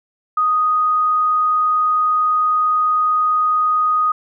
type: tone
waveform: sine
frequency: 1244.5 Hz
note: D#6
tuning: in tune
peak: -13 dBFS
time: 0.37-4.12 s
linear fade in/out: 5 ms
effects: none